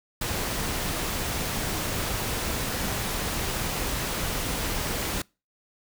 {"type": "noise", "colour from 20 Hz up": "pink", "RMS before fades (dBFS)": -29, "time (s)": [0.21, 5.22], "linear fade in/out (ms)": 5, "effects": ["noise-tail reverb RT60 0.3 s tail -26 dB re dry"]}